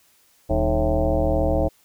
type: tone with frequency modulation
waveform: sine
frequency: 311.1 Hz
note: D#4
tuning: in tune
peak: -17 dBFS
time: 0.49-1.69 s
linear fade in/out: 20 ms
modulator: 116 Hz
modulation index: 3.4
effects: white hiss -59 dBFS RMS until 1.84 s